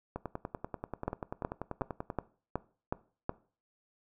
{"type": "two click trains", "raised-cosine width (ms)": 1, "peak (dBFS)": [-22, -17], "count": [21, 7], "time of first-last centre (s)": [[0.16, 2.102], [1.08, 3.294]], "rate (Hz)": [10.3, 2.71], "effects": ["noise-tail reverb RT60 0.4 s tail -19 dB re dry"]}